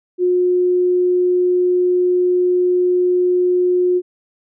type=tone; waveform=sine; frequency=360 Hz; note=F#4; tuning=47 cents flat; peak=-12 dBFS; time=0.18-4.02 s; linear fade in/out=50 ms; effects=none